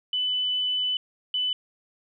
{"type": "tone pair in turn", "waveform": "sine", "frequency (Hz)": [2998, 2998], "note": ["F#7", "F#7"], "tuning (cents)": [22, 22], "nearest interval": "unison", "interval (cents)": 0, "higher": "neither", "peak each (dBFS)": -23, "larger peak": "neither", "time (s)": [[0.13, 0.97], [1.34, 1.53]], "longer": "first", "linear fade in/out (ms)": 2, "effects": []}